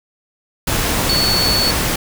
sine tone in noise, 4435 Hz, C#8, in tune, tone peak -15 dBFS, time 1.09-1.71 s, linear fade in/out 5 ms, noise pink, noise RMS -18 dBFS, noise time 0.67-1.96 s, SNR 0 dB, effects none

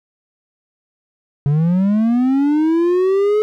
triangle linear sweep, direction up, 138.59 to 430 Hz, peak -10 dBFS, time 1.46-3.42 s, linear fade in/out 0 ms, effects none

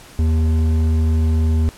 triangle tone with hard clipping, 79.7 Hz, D#2, 42 cents sharp, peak -15 dBFS, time 0.19-1.69 s, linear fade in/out 0 ms, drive 12 dB, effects pink hiss -42 dBFS RMS until 1.77 s + low-pass 12000 Hz 12 dB/octave

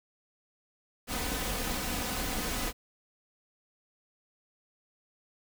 pink noise with comb filter, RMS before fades -33 dBFS, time 1.07-2.73 s, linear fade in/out 50 ms, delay 4 ms, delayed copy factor +0.55, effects none

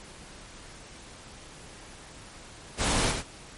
pink noise with echo, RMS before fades -26 dBFS, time 2.77-3.14 s, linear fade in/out 50 ms, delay 96 ms, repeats 1, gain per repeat -6 dB, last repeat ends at 3.236 s, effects pink hiss -47 dBFS RMS until 3.57 s + MP3 48 kbps

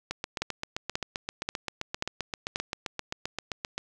two click trains, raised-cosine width 0.2 ms, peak -14 / -11 dBFS, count 29 / 5, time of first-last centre 0.11-3.78 / 0.42-2.559 s, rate 7.63 / 1.87 Hz, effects none

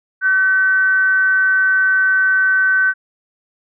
sine tone with frequency modulation, 1522 Hz, F#6, 48 cents sharp, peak -11 dBFS, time 0.21-2.94 s, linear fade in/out 50 ms, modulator 374 Hz, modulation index 0.23, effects none

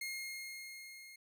sawtooth tone with level ramp, 2142 Hz, C7, 40 cents sharp, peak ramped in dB -35 to -49 dBFS, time 0.01-1.16 s, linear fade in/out 5 ms, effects none

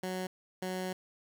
15% pulse tone bursts at uneven times, 185 Hz, F#3, in tune, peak -28 dBFS, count 2, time 0.03-0.27 / 0.62-0.93 s, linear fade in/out 5 ms, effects none

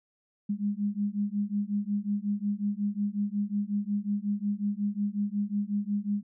sine beating tone pair, 201.9 / 207.4 Hz, G#3 / G#3, -49 / -2 cents, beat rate 5.5 Hz, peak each -30 dBFS, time 0.49-6.23 s, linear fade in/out 10 ms, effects none

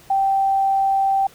sine tone, 780 Hz, G5, 9 cents flat, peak -15 dBFS, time 0.1-1.27 s, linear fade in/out 5 ms, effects pink hiss -48 dBFS RMS until 1.34 s

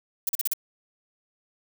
violet noise bursts, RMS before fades -25 dBFS, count 5, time 0.27-0.535 s, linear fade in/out 2 ms, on 21 ms, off 40 ms, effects none

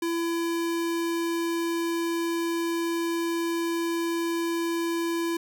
square tone, 336.1 Hz, E4, 34 cents sharp, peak -26 dBFS, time 0.02-5.37 s, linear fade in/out 5 ms, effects 11-bit

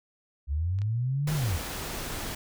sine linear two-way sweep, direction up then down, 66.1 to 155.56 to 66.1 Hz, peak -25 dBFS, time 0.47-1.6 s, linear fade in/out 50 ms, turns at 1.34 s
clicks, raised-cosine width 0.2 ms, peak -34 / -29 dBFS, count 2, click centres 0.788 / 0.818 s
pink noise, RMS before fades -35 dBFS, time 1.27-2.35 s, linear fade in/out 5 ms
effects none

